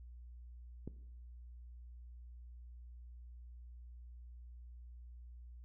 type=click; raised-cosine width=3 ms; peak=-30 dBFS; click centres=0.876 s; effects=noise-tail reverb RT60 0.8 s tail -17 dB re dry + added 60 Hz sine -50 dBFS peak until 5.64 s